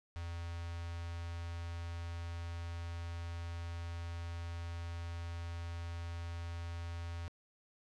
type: tone with notch filter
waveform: square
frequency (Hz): 85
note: F2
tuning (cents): -46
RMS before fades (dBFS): -42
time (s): 0.16-7.28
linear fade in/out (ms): 0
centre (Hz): 320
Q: 0.55
effects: low-pass 6000 Hz 12 dB/octave